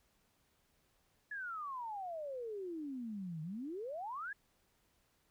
sine exponential two-way sweep, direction down then up, 1725 to 151.8 to 1725 Hz, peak -40 dBFS, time 1.31-4.33 s, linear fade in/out 5 ms, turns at 3.42 s, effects pink hiss -75 dBFS RMS until 5.3 s

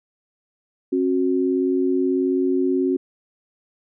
sine tone pair together, 269.6 / 368.1 Hz, C#4 / F#4, -48 / -9 cents, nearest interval perfect fourth, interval 539 cents, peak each -20 dBFS, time 0.92-2.97 s, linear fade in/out 10 ms, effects none

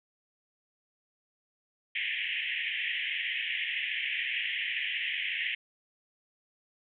pink band-pass noise, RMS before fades -33 dBFS, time 1.95-5.55 s, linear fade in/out 5 ms, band 1800 to 3200 Hz, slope 96 dB/octave, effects none

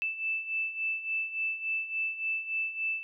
sine beating tone pair, 2638 / 2641.5 Hz, E7 / E7, +1 / +3 cents, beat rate 3.5 Hz, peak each -36 / -31 dBFS, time 0.02-3.03 s, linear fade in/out 0 ms, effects none

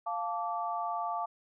sine chord, D minor, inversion first, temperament equal with one note detuned, 698.5 / 880 / 1160.5 Hz, F5 / A5 / D6, 0 / 0 / -21 cents, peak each -35 / -36 / -36 dBFS, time 0.06-1.26 s, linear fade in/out 10 ms, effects none

